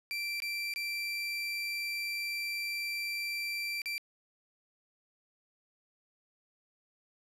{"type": "tone with dropouts", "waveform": "30% pulse", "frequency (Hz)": 2349, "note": "D7", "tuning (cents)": 0, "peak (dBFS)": -31, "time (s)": [0.11, 3.98], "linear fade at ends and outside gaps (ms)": 0, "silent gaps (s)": [[0.402, 0.421], [0.738, 0.76], [3.818, 3.858]], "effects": ["low-pass 12000 Hz 12 dB/octave", "11-bit"]}